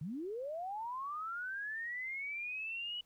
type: linear sweep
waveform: sine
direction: up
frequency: 135.1 to 2960 Hz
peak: -38 dBFS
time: 0.01-3.01 s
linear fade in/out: 5 ms
effects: pink hiss -73 dBFS RMS until 3.05 s